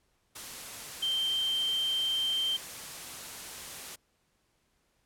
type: tone in noise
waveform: sine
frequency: 3136 Hz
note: G7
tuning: in tune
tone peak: -27 dBFS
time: 1.02-2.57 s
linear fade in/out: 10 ms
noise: white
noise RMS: -42 dBFS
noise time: 0.35-3.96 s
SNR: +12 dB
effects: pink hiss -73 dBFS RMS until 5.05 s + low-pass 12000 Hz 12 dB/octave